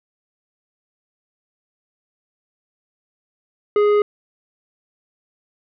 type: tone with tanh clipping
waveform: sine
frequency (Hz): 415.3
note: G#4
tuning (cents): 0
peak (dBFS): -14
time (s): 3.76-4.02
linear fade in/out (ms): 2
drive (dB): 10
effects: none